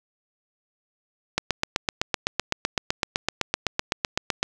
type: click train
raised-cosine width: 0.2 ms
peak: -4 dBFS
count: 25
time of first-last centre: 1.38-4.43 s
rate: 7.87 Hz
effects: none